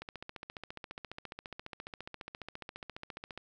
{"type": "click train", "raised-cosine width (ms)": 0.3, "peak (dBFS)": -26, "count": 50, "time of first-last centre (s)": [0.02, 3.376], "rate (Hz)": 14.6, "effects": []}